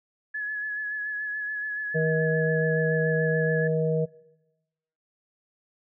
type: tone with vibrato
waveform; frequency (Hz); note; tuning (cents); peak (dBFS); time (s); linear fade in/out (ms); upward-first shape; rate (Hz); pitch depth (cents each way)
sine; 1700; G#6; +40; -28; 0.34-3.68; 10; sine; 7; 27
type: harmonic tone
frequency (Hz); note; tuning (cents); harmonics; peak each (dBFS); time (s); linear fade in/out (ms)
158.8; D#3; +36; 1 / 3 / 4; -25 / -25 / -32; 1.94-4.06; 20
effects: noise-tail reverb RT60 1.0 s tail -22 dB re dry